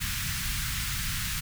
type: band-stop noise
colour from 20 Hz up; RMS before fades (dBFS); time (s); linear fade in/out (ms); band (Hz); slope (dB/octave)
pink; -31; 0-1.41; 20; 170 to 1400; 24
effects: none